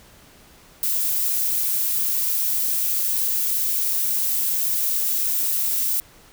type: noise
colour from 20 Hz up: violet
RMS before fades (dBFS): -22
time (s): 0.83-6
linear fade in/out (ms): 0
effects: pink hiss -50 dBFS RMS until 6.32 s